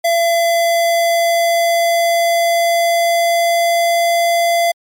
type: tone with pitch glide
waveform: square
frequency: 677 to 682.5 Hz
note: E5 to F5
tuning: +46 to -40 cents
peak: -12 dBFS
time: 0.04-4.72 s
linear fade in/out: 10 ms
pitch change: +14 cents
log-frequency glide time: 0.32-4.17 s
effects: MP3 96 kbps